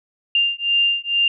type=beating tone pair; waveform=sine; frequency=2794 / 2796.2 Hz; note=F7 / F7; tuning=0 / +1 cents; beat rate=2.2 Hz; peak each=-19 dBFS; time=0.35-1.28 s; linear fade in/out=2 ms; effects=none